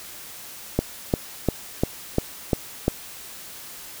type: click train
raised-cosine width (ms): 2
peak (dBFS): -5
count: 7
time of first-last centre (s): 0.79-2.881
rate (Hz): 2.87
effects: white hiss -40 dBFS RMS until 4 s